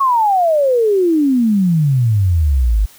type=exponential sweep; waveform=sine; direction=down; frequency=1119 to 48.56 Hz; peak=-10 dBFS; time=0-2.86 s; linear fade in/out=10 ms; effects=white hiss -44 dBFS RMS until 2.98 s